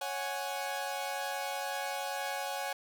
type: chord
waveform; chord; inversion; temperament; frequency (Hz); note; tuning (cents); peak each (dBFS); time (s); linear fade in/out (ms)
sawtooth; C# suspended fourth; none; equal; 554.4 / 740 / 830.6; C#5 / F#5 / G#5; 0 / 0 / 0; -36 / -35 / -34; 0.01-2.73; 5
effects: none